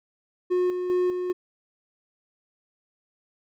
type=tone with tremolo; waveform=triangle; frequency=361.5 Hz; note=F#4; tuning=40 cents flat; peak=-18 dBFS; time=0.5-1.33 s; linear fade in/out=20 ms; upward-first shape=square; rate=2.5 Hz; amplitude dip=50%; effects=none